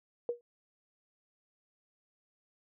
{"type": "tone with exponential decay", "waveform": "sine", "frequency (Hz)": 478, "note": "A#4", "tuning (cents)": 43, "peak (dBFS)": -26, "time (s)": [0.29, 0.41], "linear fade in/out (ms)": 1, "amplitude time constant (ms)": 25, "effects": []}